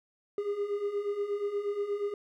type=beating tone pair; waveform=triangle; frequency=401.7 / 410.1 Hz; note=G4 / G#4; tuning=+42 / -22 cents; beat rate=8.4 Hz; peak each=-34 / -29 dBFS; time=0.38-2.14 s; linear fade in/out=2 ms; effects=none